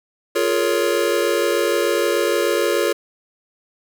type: chord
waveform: square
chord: Bb minor seventh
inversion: second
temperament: just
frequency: 349.6 / 419.5 / 466.2 / 559.4 Hz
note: F4 / Ab4 / Bb4 / Db5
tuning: +2 / +17 / 0 / +16 cents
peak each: -23 dBFS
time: 0.35-2.93 s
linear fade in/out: 10 ms
effects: none